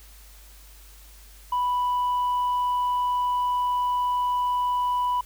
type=tone with tanh clipping; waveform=sine; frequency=987.8 Hz; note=B5; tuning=in tune; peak=-22 dBFS; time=1.52-5.21 s; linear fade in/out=5 ms; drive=1 dB; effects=added 50 Hz sine -47 dBFS peak until 5.25 s + white hiss -52 dBFS RMS until 5.25 s